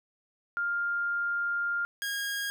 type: tone pair in turn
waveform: sine / sawtooth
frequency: 1402 / 1632.3 Hz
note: F6 / G#6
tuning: +6 / -30 cents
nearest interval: minor third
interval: 264 cents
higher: second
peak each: -27 dBFS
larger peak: neither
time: 0.57-1.85 / 2.02-2.5 s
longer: first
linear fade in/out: 0 ms
effects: none